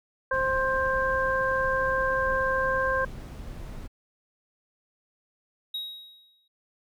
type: harmonic tone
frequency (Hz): 527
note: C5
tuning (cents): +12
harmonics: 1 / 2 / 3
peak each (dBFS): -27 / -28 / -27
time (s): 0.31-3.05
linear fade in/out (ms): 5
type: noise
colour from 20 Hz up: brown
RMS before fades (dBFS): -38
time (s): 0.32-3.88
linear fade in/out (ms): 20
type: tone with exponential decay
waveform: triangle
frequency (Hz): 3800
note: A#7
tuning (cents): +33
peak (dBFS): -27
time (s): 5.74-6.48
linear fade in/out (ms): 5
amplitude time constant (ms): 160
effects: none